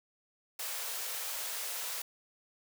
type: high-pass noise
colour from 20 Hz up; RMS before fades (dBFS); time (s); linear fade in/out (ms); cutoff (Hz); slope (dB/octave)
white; -38; 0.59-2.02; 5; 440; 96
effects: none